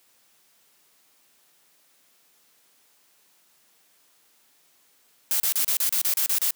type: noise bursts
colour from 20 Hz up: blue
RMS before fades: -23 dBFS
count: 10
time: 5.31-6.507 s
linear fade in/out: 0 ms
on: 90 ms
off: 33 ms
effects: white hiss -62 dBFS RMS until 6.55 s + high-pass 150 Hz 12 dB/octave